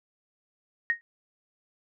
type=tone with exponential decay; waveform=sine; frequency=1864.7 Hz; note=A#6; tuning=in tune; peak=-18 dBFS; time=0.9-1.01 s; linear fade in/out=0 ms; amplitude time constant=22 ms; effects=none